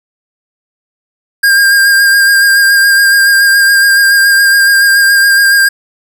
square tone with vibrato, 1607 Hz, G6, 43 cents sharp, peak -5 dBFS, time 1.43-5.69 s, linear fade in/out 10 ms, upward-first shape sine, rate 7.1 Hz, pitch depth 22 cents each way, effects none

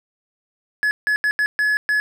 triangle tone bursts at uneven times, 1700 Hz, G#6, 40 cents sharp, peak -14 dBFS, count 6, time 0.83-0.91 / 1.07-1.16 / 1.24-1.31 / 1.39-1.46 / 1.59-1.77 / 1.89-2 s, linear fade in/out 0 ms, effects none

